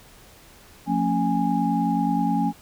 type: tone cluster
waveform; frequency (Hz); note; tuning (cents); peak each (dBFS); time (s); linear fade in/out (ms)
sine; 177.1 / 225.8 / 276.1 / 825; F3 / A3 / C#4 / G#5; +24 / +45 / -7 / -12; -25; 0.86-2.53; 50
effects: pink hiss -50 dBFS RMS until 2.61 s